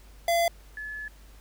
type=tone pair in turn; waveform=square / sine; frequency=681 / 1716 Hz; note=F5 / A6; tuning=-44 / -44 cents; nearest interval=octave + major third; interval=1600 cents; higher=second; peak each=-22 / -34 dBFS; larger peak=first; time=0.28-0.48 / 0.77-1.08 s; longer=second; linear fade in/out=2 ms; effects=added 50 Hz sine -49 dBFS peak until 1.4 s + pink hiss -57 dBFS RMS until 1.4 s